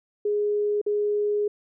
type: tone with dropouts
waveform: sine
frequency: 415.2 Hz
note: G#4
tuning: in tune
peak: -21 dBFS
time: 0.25-1.48 s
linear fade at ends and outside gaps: 5 ms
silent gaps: 0.815-0.863 s
effects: none